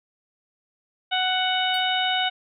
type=harmonic tone; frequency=742 Hz; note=F#5; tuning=5 cents sharp; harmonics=1 / 2 / 3 / 4 / 5; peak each=-25 / -28 / -31 / -26 / -28 dBFS; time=1.11-2.3 s; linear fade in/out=20 ms
type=tone with exponential decay; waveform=sawtooth; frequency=4453 Hz; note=C#8; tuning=7 cents sharp; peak=-32 dBFS; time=1.74-1.86 s; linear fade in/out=2 ms; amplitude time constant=25 ms
effects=none